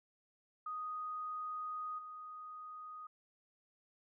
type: tone with level steps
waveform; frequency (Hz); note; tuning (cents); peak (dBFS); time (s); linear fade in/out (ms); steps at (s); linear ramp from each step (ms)
sine; 1244.5; D#6; 0; -39 / -46; 0.66-3.07; 5; 1.98; 10
effects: none